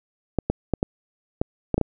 clicks, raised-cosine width 2 ms, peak -7 dBFS, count 8, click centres 0.387 / 0.5 / 0.737 / 0.829 / 1.415 / 1.743 / 1.78 / 1.813 s, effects none

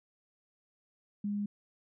sine tone, 204.9 Hz, G#3, 23 cents flat, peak -31 dBFS, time 1.24-1.46 s, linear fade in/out 5 ms, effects none

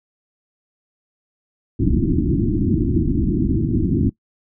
white low-pass noise, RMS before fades -18 dBFS, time 1.79-4.1 s, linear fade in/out 10 ms, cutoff 350 Hz, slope 96 dB/octave, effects noise-tail reverb RT60 0.1 s tail -19 dB re dry

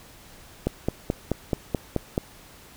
click train, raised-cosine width 2 ms, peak -9 dBFS, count 8, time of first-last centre 0.67-2.179 s, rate 4.64 Hz, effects pink hiss -49 dBFS RMS until 2.76 s

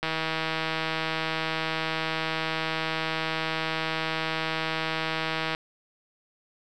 click train, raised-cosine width 0.3 ms, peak -12 dBFS, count 884, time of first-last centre 0.03-5.549 s, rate 160 Hz, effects none

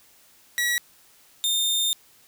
sawtooth tone pair in turn, 1927 / 3631 Hz, B6 / A#7, -43 / -46 cents, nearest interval major seventh, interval 1097 cents, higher second, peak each -18 dBFS, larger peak neither, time 0.58-0.78 / 1.44-1.93 s, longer second, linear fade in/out 0 ms, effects white hiss -56 dBFS RMS until 2.27 s

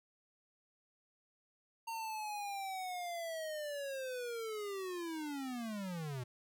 square linear sweep, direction down, 919 to 119.7 Hz, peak -40 dBFS, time 1.87-6.24 s, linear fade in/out 10 ms, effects none

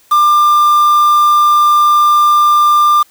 triangle tone with quantisation, 1193 Hz, D6, 27 cents sharp, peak -4 dBFS, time 0.11-3.03 s, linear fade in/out 10 ms, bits 4, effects white hiss -49 dBFS RMS until 3.1 s

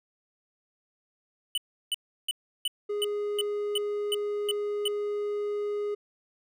square tone bursts, 2980 Hz, F#7, 12 cents sharp, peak -26 dBFS, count 10, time 1.55-4.88 s, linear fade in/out 2 ms, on 27 ms, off 340 ms
triangle tone, 413.6 Hz, G#4, 7 cents flat, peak -26 dBFS, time 2.89-5.95 s, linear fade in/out 10 ms
effects none

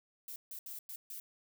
violet noise bursts at uneven times, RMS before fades -45 dBFS, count 5, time 0.28-0.36 / 0.51-0.59 / 0.66-0.79 / 0.89-0.96 / 1.1-1.2 s, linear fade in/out 2 ms, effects none

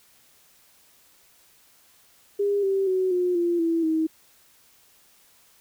sine tone with pitch steps, 404.5 / 388.7 / 373.5 / 358.9 / 344.9 / 331.4 / 318.5 Hz, G#4 / G4 / F#4 / F4 / F4 / E4 / D#4, -46 / -15 / +16 / +47 / -22 / +9 / +41 cents, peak -20 dBFS, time 2.39-4.07 s, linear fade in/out 10 ms, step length 240 ms, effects white hiss -58 dBFS RMS until 5.6 s

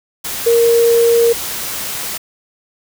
sine tone in noise, 466.2 Hz, A#4, in tune, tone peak -8 dBFS, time 0.46-1.33 s, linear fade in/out 10 ms, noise white, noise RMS -23 dBFS, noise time 0.24-2.18 s, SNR +12 dB, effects none

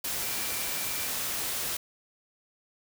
sine tone in noise, 2353 Hz, D7, 3 cents sharp, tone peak -43 dBFS, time 0.22-1.07 s, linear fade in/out 5 ms, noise white, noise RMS -32 dBFS, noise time 0.04-1.77 s, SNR -14 dB, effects none

